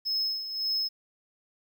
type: tone with tremolo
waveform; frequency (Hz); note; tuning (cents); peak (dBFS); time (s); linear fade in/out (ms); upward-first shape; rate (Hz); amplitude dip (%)
triangle; 5180; E8; -31; -24; 0.05-0.89; 20; sine; 1.8; 65
effects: 10-bit